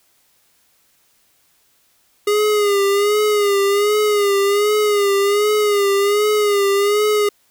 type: tone with vibrato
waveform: square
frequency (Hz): 410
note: G#4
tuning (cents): -22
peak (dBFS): -14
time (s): 2.27-7.29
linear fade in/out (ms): 5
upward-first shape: sine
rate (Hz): 1.3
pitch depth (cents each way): 58
effects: white hiss -59 dBFS RMS until 7.5 s